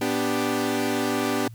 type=chord; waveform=sawtooth; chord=G major; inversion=first; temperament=equal with one note detuned; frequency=247.8 / 293.7 / 392 Hz; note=B3 / D4 / G4; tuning=+6 / 0 / 0 cents; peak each=-23 / -23 / -24 dBFS; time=0.01-1.48 s; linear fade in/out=5 ms; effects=added 114 Hz sine -39 dBFS peak until 1.54 s + white hiss -60 dBFS RMS until 1.54 s